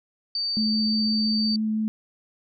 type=tone; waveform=sine; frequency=4601 Hz; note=D8; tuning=36 cents flat; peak=-24 dBFS; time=0.35-1.56 s; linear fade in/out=2 ms
type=tone with vibrato; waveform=sine; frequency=217.3 Hz; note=A3; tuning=21 cents flat; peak=-22 dBFS; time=0.57-1.88 s; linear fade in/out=0 ms; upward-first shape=triangle; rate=5.9 Hz; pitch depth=8 cents each way
effects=none